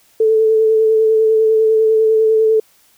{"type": "tone with vibrato", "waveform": "sine", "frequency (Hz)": 440, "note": "A4", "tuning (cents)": 0, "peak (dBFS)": -9, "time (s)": [0.2, 2.6], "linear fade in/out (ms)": 5, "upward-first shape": "sine", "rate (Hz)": 10, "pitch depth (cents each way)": 19, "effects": ["white hiss -53 dBFS RMS until 2.97 s"]}